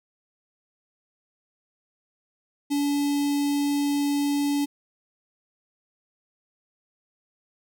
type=tone with notch filter; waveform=square; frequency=286.3 Hz; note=D4; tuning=44 cents flat; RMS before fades=-24 dBFS; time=2.7-4.66 s; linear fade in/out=20 ms; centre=1400 Hz; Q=0.62; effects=none